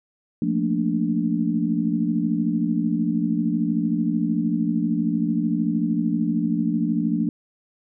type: chord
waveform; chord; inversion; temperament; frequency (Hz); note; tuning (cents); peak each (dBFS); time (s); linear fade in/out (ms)
sine; Bb major seventh; second; equal; 174.61 / 220 / 233.1 / 293.7; F3 / A3 / Bb3 / D4; 0 / 0 / 0 / 0; -25; 0.42-7.29; 2
effects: none